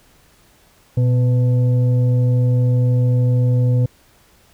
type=tone with frequency modulation; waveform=sine; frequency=122 Hz; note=B2; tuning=21 cents flat; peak=-12 dBFS; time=0.97-3.86 s; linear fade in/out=5 ms; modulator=377 Hz; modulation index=0.36; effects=pink hiss -53 dBFS RMS until 4.53 s